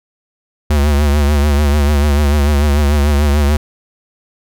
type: tone with vibrato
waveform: square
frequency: 72.8 Hz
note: D2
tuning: 15 cents flat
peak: -10 dBFS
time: 0.7-3.57 s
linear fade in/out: 5 ms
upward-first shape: triangle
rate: 6.8 Hz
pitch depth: 78 cents each way
effects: none